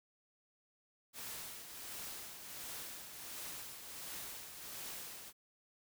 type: noise with tremolo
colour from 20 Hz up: white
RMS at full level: -45 dBFS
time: 1.13-5.33 s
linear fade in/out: 50 ms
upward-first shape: triangle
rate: 1.4 Hz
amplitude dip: 55%
effects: none